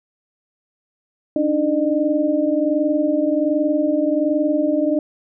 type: tone cluster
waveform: sine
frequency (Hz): 289 / 310.3 / 606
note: D4 / D#4 / D#5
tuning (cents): -28 / -5 / -46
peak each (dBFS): -20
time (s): 1.36-4.99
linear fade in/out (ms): 2
effects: none